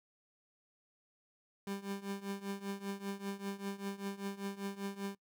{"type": "tone with tremolo", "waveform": "30% pulse", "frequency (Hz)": 198.2, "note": "G3", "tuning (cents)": 19, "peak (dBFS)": -33, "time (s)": [1.67, 5.15], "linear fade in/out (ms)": 2, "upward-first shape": "triangle", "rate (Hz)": 5.1, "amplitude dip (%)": 90, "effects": ["noise-tail reverb RT60 0.1 s tail -22 dB re dry"]}